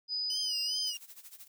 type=tone; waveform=sine; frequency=4978 Hz; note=D#8; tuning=in tune; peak=-31 dBFS; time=0.08-0.94 s; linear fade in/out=50 ms
type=tone with vibrato; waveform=25% pulse; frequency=2960 Hz; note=F#7; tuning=in tune; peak=-34 dBFS; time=0.3-0.97 s; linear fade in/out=2 ms; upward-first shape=sine; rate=2.5 Hz; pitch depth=110 cents each way
type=noise with tremolo; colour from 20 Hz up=blue; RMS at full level=-48 dBFS; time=0.86-1.48 s; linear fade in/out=10 ms; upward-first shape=sine; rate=13 Hz; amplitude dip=80%
effects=none